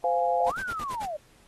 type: chord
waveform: sine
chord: F minor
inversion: second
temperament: equal with one note detuned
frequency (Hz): 515.7 / 698.5 / 830.6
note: C5 / F5 / Ab5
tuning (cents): -25 / 0 / 0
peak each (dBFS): -27 / -25 / -28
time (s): 0.04-0.5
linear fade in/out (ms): 2
type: linear two-way sweep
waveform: sine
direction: up then down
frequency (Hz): 500 to 1586 to 574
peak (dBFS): -30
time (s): 0.39-1.17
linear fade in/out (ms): 10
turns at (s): 0.6
type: noise bursts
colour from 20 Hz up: pink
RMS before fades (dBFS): -41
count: 6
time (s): 0.46-1.062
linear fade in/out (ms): 10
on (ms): 57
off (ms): 52
effects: pink hiss -60 dBFS RMS until 1.47 s + AAC 32 kbps